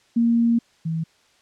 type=tone pair in turn; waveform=sine; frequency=233.1 / 162.23 Hz; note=A#3 / E3; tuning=0 / -27 cents; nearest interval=tritone; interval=627 cents; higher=first; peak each=-15 / -22 dBFS; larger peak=first; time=0.16-0.59 / 0.85-1.04 s; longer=first; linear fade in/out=10 ms; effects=white hiss -59 dBFS RMS until 1.41 s + low-pass 6000 Hz 12 dB/octave